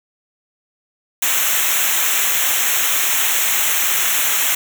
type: noise with comb filter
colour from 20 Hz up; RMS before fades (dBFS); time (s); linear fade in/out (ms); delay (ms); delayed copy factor
white; -17; 1.22-4.55; 5; 0.21; -0.9
effects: none